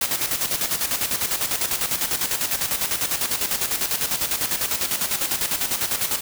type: noise with tremolo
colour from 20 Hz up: white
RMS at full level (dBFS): -22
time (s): 0.01-6.21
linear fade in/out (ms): 5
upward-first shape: square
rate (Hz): 10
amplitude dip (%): 60
effects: none